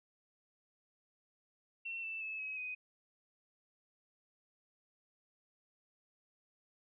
sine tone with pitch steps, 2708 / 2655 / 2604 / 2553 / 2503 Hz, E7 / E7 / E7 / D#7 / D#7, +46 / +12 / -22 / +44 / +10 cents, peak -39 dBFS, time 1.85-2.75 s, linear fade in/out 10 ms, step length 180 ms, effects none

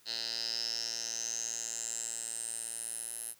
10% pulse tone with band-pass filter sweep, 114.9 Hz, A#2, 25 cents flat, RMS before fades -38 dBFS, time 0.05-3.35 s, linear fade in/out 50 ms, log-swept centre 4400 to 11000 Hz, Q 9.6, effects white hiss -64 dBFS RMS until 3.39 s + high-pass 60 Hz 12 dB/octave

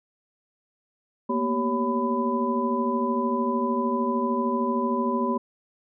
sine tone cluster, 227.2 / 240.4 / 386.4 / 558 / 1000 Hz, A#3 / B3 / G4 / C#5 / B5, -44 / -46 / -25 / +11 / +21 cents, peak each -33 / -26 / -29 / -32 / -27 dBFS, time 1.29-5.38 s, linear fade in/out 10 ms, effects none

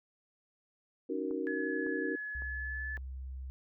sine chord, D# minor seventh, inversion third, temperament just, 280 / 311.1 / 373.4 / 466.7 Hz, C#4 / D#4 / F#4 / A#4, +18 / 0 / +16 / +2 cents, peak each -38 dBFS, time 1.09-2.16 s, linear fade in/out 10 ms
click train, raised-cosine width 1 ms, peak -38 dBFS, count 4, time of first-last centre 1.31-2.977 s, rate 1.8 Hz
sine tone with pitch glide, 1700 to 1732.7 Hz, G#6 to A6, +40 to -27 cents, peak -37 dBFS, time 1.47-2.97 s, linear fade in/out 0 ms, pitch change +33 cents, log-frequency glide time 2.32-2.83 s
sine tone, 65.41 Hz, C2, in tune, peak -39 dBFS, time 2.35-3.5 s, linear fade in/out 0 ms
effects none

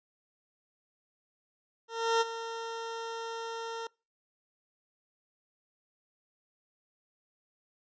20% pulse tone with ADSR envelope, 457.2 Hz, A#4, 34 cents flat, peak -18 dBFS, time 1.88-3.87 s, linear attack 330 ms, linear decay 26 ms, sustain -13 dB, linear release 3 ms, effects noise-tail reverb RT60 0.3 s tail -25 dB re dry + resampled to 16000 Hz

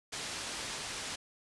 white low-pass noise, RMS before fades -40 dBFS, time 0.12-1.16 s, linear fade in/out 10 ms, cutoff 6600 Hz, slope 12 dB/octave, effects resampled to 24000 Hz

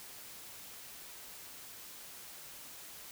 silence, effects white hiss -50 dBFS RMS until 3.11 s

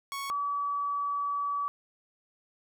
sawtooth / sine tone pair in turn, 1108.7 / 1144.5 Hz, C#6 / D6, 0 / -45 cents, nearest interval minor second, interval 55 cents, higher second, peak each -30 / -28 dBFS, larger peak second, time 0.12-0.3 / 0.3-1.68 s, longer second, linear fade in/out 0 ms, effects none

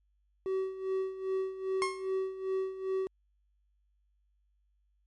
triangle tone with tremolo, 380.5 Hz, F#4, 48 cents sharp, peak -26 dBFS, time 0.46-3.07 s, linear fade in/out 0 ms, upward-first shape sine, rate 2.5 Hz, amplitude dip 75%
30% pulse tone with exponential decay, 1076 Hz, C6, 48 cents sharp, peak -24 dBFS, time 1.82-2.11 s, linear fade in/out 0 ms, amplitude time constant 62 ms
effects added 50 Hz sine -69 dBFS peak until 5.06 s + MP3 48 kbps

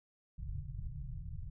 pink low-pass noise, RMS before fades -42 dBFS, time 0.38-1.5 s, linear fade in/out 10 ms, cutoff 160 Hz, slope 96 dB/octave, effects none

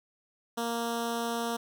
10% pulse tone with notch filter, 233.1 Hz, A#3, in tune, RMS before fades -32 dBFS, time 0.57-1.57 s, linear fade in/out 10 ms, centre 2000 Hz, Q 1.7, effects none

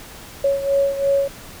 sine beating tone pair, 554.4 / 557.3 Hz, C#5 / C#5, 0 / +9 cents, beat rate 2.9 Hz, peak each -17 / -22 dBFS, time 0.44-1.28 s, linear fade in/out 5 ms, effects pink hiss -39 dBFS RMS until 1.6 s

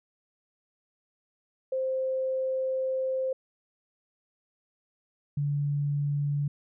sine tone pair in turn, 523.3 / 144.16 Hz, C5 / D3, 0 / -32 cents, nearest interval octave + minor seventh, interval 2232 cents, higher first, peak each -26 / -25 dBFS, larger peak second, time 1.72-3.33 / 5.37-6.48 s, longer first, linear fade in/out 5 ms, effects none

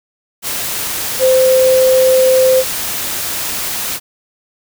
sine tone in noise, 518 Hz, C5, 17 cents flat, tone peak -7 dBFS, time 1.19-2.64 s, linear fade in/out 50 ms, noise white, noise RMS -20 dBFS, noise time 0.42-4 s, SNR +10 dB, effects none

